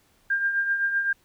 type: tone with tremolo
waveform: sine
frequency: 1600 Hz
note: G6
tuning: 35 cents sharp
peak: -19 dBFS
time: 0.3-1.13 s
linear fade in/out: 5 ms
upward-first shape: triangle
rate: 7.8 Hz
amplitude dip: 60%
effects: pink hiss -63 dBFS RMS until 1.24 s